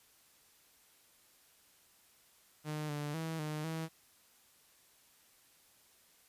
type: tone with pitch steps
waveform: sawtooth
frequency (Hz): 152.2 / 147.2 / 161.8 / 152.6 / 161.4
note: D#3 / D3 / E3 / D#3 / E3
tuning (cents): -38 / +4 / -32 / -33 / -36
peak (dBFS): -33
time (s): 2.64-3.89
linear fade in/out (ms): 50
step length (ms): 250
effects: white hiss -66 dBFS RMS until 6.28 s + resampled to 32000 Hz